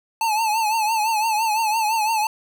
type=tone with vibrato; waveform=square; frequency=876 Hz; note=A5; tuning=8 cents flat; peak=-19 dBFS; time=0.21-2.27 s; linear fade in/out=2 ms; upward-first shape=triangle; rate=5.9 Hz; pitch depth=92 cents each way; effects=none